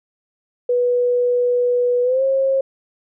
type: tone with pitch glide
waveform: sine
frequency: 490 to 537.4 Hz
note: B4 to C5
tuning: -14 to +46 cents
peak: -14 dBFS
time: 0.69-2.61 s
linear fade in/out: 5 ms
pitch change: +160 cents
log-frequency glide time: 2.03-2.23 s
effects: none